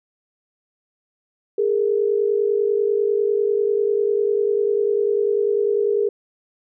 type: tone pair together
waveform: sine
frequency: 409.4 / 459.5 Hz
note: G#4 / A#4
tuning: -25 / -25 cents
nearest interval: major second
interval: 200 cents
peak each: -18 / -21 dBFS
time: 1.58-6.09 s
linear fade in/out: 5 ms
effects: none